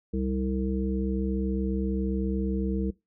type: harmonic tone with a mistuned harmonic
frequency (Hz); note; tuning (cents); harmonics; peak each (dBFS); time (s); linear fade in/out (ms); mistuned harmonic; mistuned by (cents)
64.8; C2; -16; 1 / 3 / 5 / 7; -30 / -29 / -33 / -34; 0.13-2.91; 10; 1; +50
effects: noise-tail reverb RT60 0.2 s tail -21 dB re dry